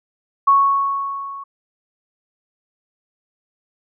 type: tone with level ramp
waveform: sine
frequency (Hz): 1107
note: C#6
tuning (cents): -3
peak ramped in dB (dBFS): -8 to -30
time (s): 0.47-1.44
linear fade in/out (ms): 10
effects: none